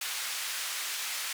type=band-pass noise; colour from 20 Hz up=pink; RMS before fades=-35 dBFS; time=0.01-1.33 s; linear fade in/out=5 ms; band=1800 to 14000 Hz; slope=12 dB/octave; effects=none